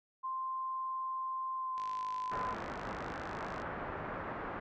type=tone with pitch glide; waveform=sine; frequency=1046.5 to 1017.9 Hz; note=C6 to C6; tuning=0 to -48 cents; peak=-35 dBFS; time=0.23-2.55 s; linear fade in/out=20 ms; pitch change=-48 cents; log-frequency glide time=1.54-2.13 s
type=click train; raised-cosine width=0.2 ms; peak=-33 dBFS; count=97; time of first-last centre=1.78-3.619 s; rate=52.2 Hz
type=low-pass noise; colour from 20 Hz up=white; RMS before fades=-41 dBFS; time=2.31-4.6 s; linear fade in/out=10 ms; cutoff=1500 Hz; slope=24 dB/octave
effects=none